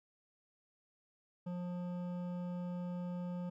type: tone with hard clipping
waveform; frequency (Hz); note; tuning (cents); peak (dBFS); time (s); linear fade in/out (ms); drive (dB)
triangle; 177.5; F3; +28; -40; 1.46-3.5; 10; 15
effects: none